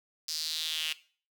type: tone with high-pass filter sweep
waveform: sawtooth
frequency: 157.9 Hz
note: D#3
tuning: 26 cents sharp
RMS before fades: -34 dBFS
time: 0.28-0.93 s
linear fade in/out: 5 ms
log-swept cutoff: 5000 to 2800 Hz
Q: 4.5
effects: noise-tail reverb RT60 0.4 s tail -17 dB re dry